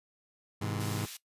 sawtooth chord, Ab augmented, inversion none, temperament just, 103.83 / 129.78 / 162.23 Hz, Ab2 / C3 / E3, 0 / -14 / -27 cents, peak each -30 / -34 / -35 dBFS, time 0.61-1.06 s, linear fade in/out 10 ms
pink high-pass noise, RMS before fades -44 dBFS, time 0.8-1.17 s, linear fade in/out 5 ms, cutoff 2700 Hz, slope 12 dB/octave
effects noise-tail reverb RT60 0.1 s tail -18 dB re dry + resampled to 32000 Hz

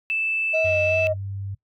sine tone, 2637 Hz, E7, in tune, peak -21 dBFS, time 0.1-1.07 s, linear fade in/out 0 ms
sine tone with vibrato, 629 Hz, D#5, 19 cents sharp, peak -19 dBFS, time 0.53-1.14 s, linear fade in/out 20 ms, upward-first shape sine, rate 2.7 Hz, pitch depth 33 cents each way
sine tone with pitch glide, 93.4 to 98.38 Hz, F#2 to G2, +17 to +7 cents, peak -28 dBFS, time 0.64-1.55 s, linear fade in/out 10 ms, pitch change +90 cents, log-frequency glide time 0.89-1.23 s
effects noise-tail reverb RT60 0.1 s tail -20 dB re dry + tanh soft clip ceiling -11 dBFS

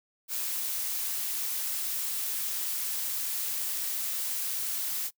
blue noise, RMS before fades -32 dBFS, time 0.28-5.11 s, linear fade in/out 50 ms, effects noise-tail reverb RT60 0.1 s tail -23 dB re dry

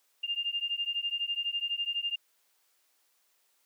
sine beating tone pair, 2800 / 2812 Hz, F7 / F7, +4 / +11 cents, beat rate 12 Hz, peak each -33 / -33 dBFS, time 0.23-2.16 s, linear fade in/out 10 ms, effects white hiss -71 dBFS RMS until 3.65 s + high-pass 400 Hz 12 dB/octave

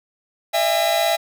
45% pulse tone cluster, 612 / 670 / 811 / 3885 Hz, D#5 / E5 / G#5 / B7, -29 / +28 / -41 / -29 cents, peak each -25 / -19 / -23 / -27 dBFS, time 0.53-1.17 s, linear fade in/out 20 ms, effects none

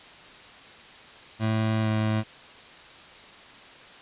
25% pulse tone with pitch glide, 110 to 108.67 Hz, A2 to A2, 0 to -21 cents, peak -19 dBFS, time 1.39-2.24 s, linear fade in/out 50 ms, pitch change -21 cents, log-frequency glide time 1.81-1.89 s, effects white hiss -47 dBFS RMS until 4.01 s + resampled to 8000 Hz

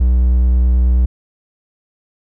triangle tone with vibrato, 61.74 Hz, B1, in tune, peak -7 dBFS, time 0-1.06 s, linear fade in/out 10 ms, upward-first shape triangle, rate 9.4 Hz, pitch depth 15 cents each way, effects none

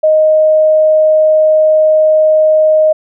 sine tone, 622.3 Hz, D#5, in tune, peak -5 dBFS, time 0.03-2.93 s, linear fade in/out 10 ms, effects none

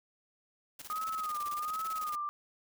white noise with tremolo, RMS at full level -45 dBFS, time 0.79-2.16 s, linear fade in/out 5 ms, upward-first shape square, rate 18 Hz, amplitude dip 75%
sine tone with vibrato, 1237 Hz, D#6, 10 cents flat, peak -33 dBFS, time 0.9-2.29 s, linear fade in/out 0 ms, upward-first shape sine, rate 1.3 Hz, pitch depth 79 cents each way
effects none

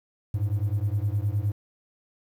triangle beating tone pair, 98.5 / 108.2 Hz, G2 / A2, +9 / -29 cents, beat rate 9.7 Hz, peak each -23 / -24 dBFS, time 0.34-1.52 s, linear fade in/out 5 ms, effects tanh soft clip ceiling -17 dBFS + 9-bit

